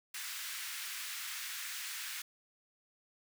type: high-pass noise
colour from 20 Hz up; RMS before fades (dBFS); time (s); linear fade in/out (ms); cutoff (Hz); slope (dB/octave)
pink; -42; 0.14-2.22; 5; 1500; 24
effects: none